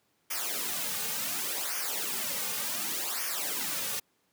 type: noise with flanger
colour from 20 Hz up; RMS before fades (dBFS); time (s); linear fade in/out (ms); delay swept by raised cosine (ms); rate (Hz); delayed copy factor
white; -33; 0.3-4; 10; 0.25 to 3.05; 0.68; -0.8
effects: pink hiss -72 dBFS RMS until 4.32 s + high-pass 150 Hz 12 dB/octave